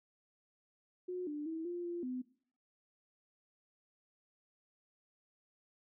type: tone with pitch steps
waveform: sine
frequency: 362.5 / 296.4 / 323.6 / 349.8 / 346 / 253.3 Hz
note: F#4 / D4 / E4 / F4 / F4 / B3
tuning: -35 / +16 / -32 / +3 / -16 / +44 cents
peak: -37 dBFS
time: 1.08-2.22 s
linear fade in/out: 10 ms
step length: 190 ms
effects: noise-tail reverb RT60 0.5 s tail -17 dB re dry